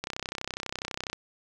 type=click train; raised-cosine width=0.2 ms; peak=-15 dBFS; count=36; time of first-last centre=0.04-1.13 s; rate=32.1 Hz; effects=none